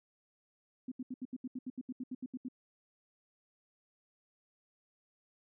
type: tone bursts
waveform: sine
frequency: 254.3 Hz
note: C4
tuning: 49 cents flat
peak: -37 dBFS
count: 15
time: 0.88-2.485 s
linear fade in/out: 5 ms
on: 37 ms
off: 75 ms
effects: none